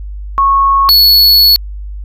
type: tone pair in turn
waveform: sine / square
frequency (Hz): 1100 / 4400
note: C#6 / C#8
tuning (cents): -14 / -14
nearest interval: 2 octaves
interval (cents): 2400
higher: second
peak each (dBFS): -6 / -4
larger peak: second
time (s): 0.38-0.89 / 0.89-1.56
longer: second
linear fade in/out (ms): 0
effects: added 50 Hz sine -21 dBFS peak until 2.04 s

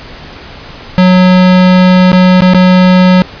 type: tone with dropouts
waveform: square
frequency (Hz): 183.4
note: F#3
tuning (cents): -15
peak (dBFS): -3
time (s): 0.98-3.22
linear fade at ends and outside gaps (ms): 0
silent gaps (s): 2.118-2.13 / 2.406-2.42 / 2.536-2.546
effects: pink hiss -29 dBFS RMS until 3.4 s + resampled to 11025 Hz

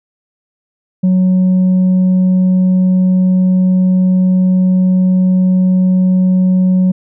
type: tone with tanh clipping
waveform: triangle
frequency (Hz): 184.7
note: F#3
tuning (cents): -3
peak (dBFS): -8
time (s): 1.03-6.92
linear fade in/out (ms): 10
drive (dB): 7
effects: none

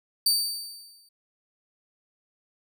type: tone with exponential decay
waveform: sawtooth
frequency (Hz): 4611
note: D8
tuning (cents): -33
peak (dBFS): -15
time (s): 0.26-1.09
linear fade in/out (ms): 5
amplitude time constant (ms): 180
effects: none

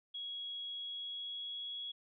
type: tone with pitch glide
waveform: sine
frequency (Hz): 3322 to 3341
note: G#7 to G#7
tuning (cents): 0 to +10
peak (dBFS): -40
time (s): 0.14-1.92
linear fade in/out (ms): 10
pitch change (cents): +10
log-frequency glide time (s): 0.62-1.74
effects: none

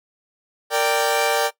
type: chord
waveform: sawtooth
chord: G minor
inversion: first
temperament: equal with one note detuned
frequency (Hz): 461.1 / 587.3 / 784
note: Bb4 / D5 / G5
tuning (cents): -19 / 0 / 0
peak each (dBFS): -18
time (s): 0.7-1.51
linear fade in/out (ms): 50
effects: noise-tail reverb RT60 0.1 s tail -17 dB re dry

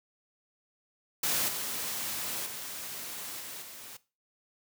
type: noise with level steps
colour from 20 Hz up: white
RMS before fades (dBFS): -29 / -35 / -40 / -42 / -46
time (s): 1.23-3.97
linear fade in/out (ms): 5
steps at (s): 1.48 / 2.46 / 3.4 / 3.62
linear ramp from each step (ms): 5
effects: noise-tail reverb RT60 0.3 s tail -18 dB re dry + high-pass 100 Hz 12 dB/octave

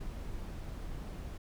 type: noise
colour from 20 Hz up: brown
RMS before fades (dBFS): -41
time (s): 0-1.38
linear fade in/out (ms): 10
effects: none

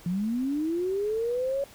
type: linear sweep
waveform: sine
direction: up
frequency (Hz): 168.1 to 563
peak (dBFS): -25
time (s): 0.06-1.64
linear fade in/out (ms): 2
effects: pink hiss -51 dBFS RMS until 1.74 s

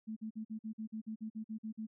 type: tone bursts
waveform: sine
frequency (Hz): 219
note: A3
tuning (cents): -8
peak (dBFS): -38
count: 13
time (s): 0.07-1.869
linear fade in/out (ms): 20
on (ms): 95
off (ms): 47
effects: none

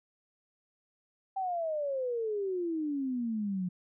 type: exponential sweep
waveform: sine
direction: down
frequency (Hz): 784 to 176.7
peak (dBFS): -30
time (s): 1.36-3.69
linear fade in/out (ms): 10
effects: none

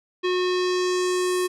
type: tone with low-pass filter sweep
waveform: square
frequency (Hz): 363.5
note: F#4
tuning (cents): -31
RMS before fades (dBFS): -23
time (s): 0.23-1.48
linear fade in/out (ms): 20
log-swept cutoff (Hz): 3400 to 11000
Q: 1.9
effects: none

